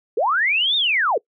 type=linear two-way sweep; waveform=sine; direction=up then down; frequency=385.7 to 3729 to 385.7 Hz; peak=-16 dBFS; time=0.17-1.18 s; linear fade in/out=5 ms; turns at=0.76 s; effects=noise-tail reverb RT60 0.1 s tail -24 dB re dry